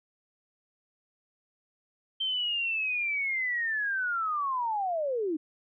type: linear sweep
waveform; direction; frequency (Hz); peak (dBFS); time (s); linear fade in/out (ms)
sine; down; 3136 to 293.7; -27; 2.2-5.37; 10
effects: none